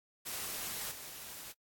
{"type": "noise with level steps", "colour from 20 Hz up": "white", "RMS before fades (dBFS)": [-40, -47], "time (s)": [0.25, 1.53], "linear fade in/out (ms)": 20, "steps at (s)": 0.91, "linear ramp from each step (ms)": 5, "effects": ["noise-tail reverb RT60 0.1 s tail -24 dB re dry", "AAC 64 kbps"]}